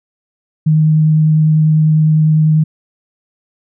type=tone with vibrato; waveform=sine; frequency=155.56 Hz; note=D#3; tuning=in tune; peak=-7 dBFS; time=0.66-2.64 s; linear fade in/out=10 ms; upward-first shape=sine; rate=10 Hz; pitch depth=9 cents each way; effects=none